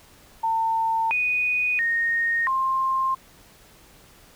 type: tone with pitch steps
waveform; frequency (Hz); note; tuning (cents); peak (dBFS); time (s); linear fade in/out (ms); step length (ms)
sine; 900 / 2481 / 1853 / 1057; A5 / D#7 / A#6 / C6; +39 / -6 / -11 / +17; -20; 0.43-3.15; 10; 680
effects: pink hiss -52 dBFS RMS until 4.35 s